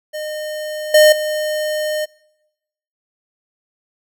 square tone with level steps, 611 Hz, D#5, 32 cents flat, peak -24 / -7 / -19 dBFS, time 0.13-2.06 s, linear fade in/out 20 ms, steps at 0.94 / 1.12 s, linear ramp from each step 5 ms, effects noise-tail reverb RT60 1.0 s tail -25 dB re dry

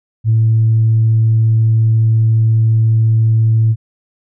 sine tone, 111.8 Hz, A2, 28 cents sharp, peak -7 dBFS, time 0.24-3.76 s, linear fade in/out 50 ms, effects tanh soft clip ceiling -4 dBFS

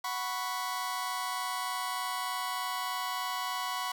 sawtooth chord, F# suspended fourth, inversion none, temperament just, 740 / 986.7 / 1110 Hz, F#5 / B5 / C#6, 0 / -2 / +2 cents, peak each -35 / -32 / -32 dBFS, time 0.04-3.92 s, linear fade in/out 5 ms, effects none

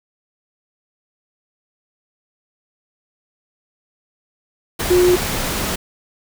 sine tone in noise, 358.9 Hz, F4, 47 cents sharp, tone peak -10 dBFS, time 4.9-5.16 s, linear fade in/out 10 ms, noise pink, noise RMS -22 dBFS, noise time 4.79-5.76 s, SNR +9 dB, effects none

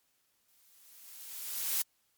blue noise with exponential growth, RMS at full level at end -29 dBFS, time 0.48-1.82 s, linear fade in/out 5 ms, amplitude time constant 290 ms, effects white hiss -74 dBFS RMS until 2.17 s + MP3 96 kbps

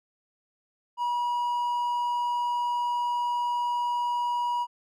triangle tone, 965 Hz, B5, 40 cents flat, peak -23 dBFS, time 0.97-4.67 s, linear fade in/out 50 ms, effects none

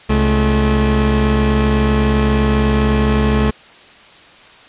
30% pulse tone pair together, 67.91 / 215.6 Hz, C#2 / A3, -35 / -35 cents, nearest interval octave + minor sixth, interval 2000 cents, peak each -12 dBFS, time 0.09-3.51 s, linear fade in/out 10 ms, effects white hiss -42 dBFS RMS until 4.68 s + resampled to 8000 Hz

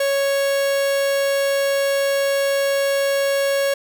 45% pulse tone, 554 Hz, C#5, 1 cent flat, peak -17 dBFS, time 0-3.74 s, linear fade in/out 5 ms, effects none

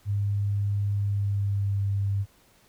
sine tone with pitch glide, 101.3 to 99.44 Hz, G#2 to G2, -43 to +25 cents, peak -23 dBFS, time 0.05-2.26 s, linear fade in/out 50 ms, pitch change -32 cents, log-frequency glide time 0.94-1.81 s, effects pink hiss -60 dBFS RMS until 2.68 s

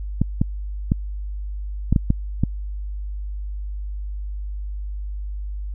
clicks, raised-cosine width 5 ms, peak -4 dBFS, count 7, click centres 0.216 / 0.415 / 0.919 / 1.926 / 1.962 / 2.104 / 2.436 s, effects added 50 Hz sine -26 dBFS peak until 5.74 s

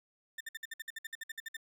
35% pulse tone bursts, 1800 Hz, A6, 39 cents sharp, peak -37 dBFS, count 15, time 0.38-1.568 s, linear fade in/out 5 ms, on 26 ms, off 57 ms, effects none

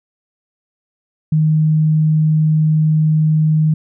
sine tone, 155.56 Hz, D#3, in tune, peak -10 dBFS, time 1.32-3.74 s, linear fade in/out 5 ms, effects none

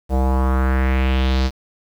square tone with low-pass filter sweep, 65.3 Hz, C2, 3 cents flat, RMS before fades -17 dBFS, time 0.09-1.51 s, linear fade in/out 50 ms, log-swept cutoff 670 to 5000 Hz, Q 2.6, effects 7-bit

